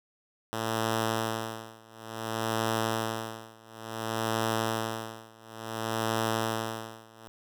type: tone with tremolo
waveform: 5% pulse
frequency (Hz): 112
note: A2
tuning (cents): +31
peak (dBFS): -15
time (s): 0.53-7.28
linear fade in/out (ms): 0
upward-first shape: sine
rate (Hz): 0.57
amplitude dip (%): 95
effects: none